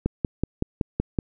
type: click train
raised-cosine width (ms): 3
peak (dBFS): -9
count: 7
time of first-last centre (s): 0.06-1.188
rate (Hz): 5.32
effects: none